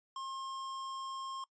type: tone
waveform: square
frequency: 1068 Hz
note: C6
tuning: 35 cents sharp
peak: -40 dBFS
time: 0.16-1.44 s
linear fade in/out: 2 ms
effects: noise-tail reverb RT60 0.1 s tail -22 dB re dry + resampled to 16000 Hz